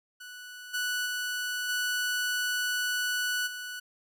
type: tone with level steps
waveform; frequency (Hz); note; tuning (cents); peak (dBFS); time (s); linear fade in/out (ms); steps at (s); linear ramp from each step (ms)
sawtooth; 1480; F#6; 0; -39 / -25 / -27 / -24 / -33; 0.2-3.8; 10; 0.73 / 1.05 / 1.68 / 3.46; 20
effects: none